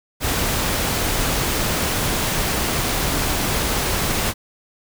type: noise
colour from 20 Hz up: pink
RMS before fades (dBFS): -21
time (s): 0.2-4.34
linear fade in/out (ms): 50
effects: none